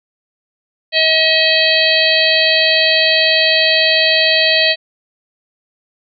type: harmonic tone with a mistuned harmonic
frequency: 638 Hz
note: D#5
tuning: 43 cents sharp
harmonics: 1 / 3 / 4 / 5 / 6 / 7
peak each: -17 / -17 / -17 / -17 / -17 / -17 dBFS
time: 0.92-4.76 s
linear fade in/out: 50 ms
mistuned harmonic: 6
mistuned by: +54 cents
effects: none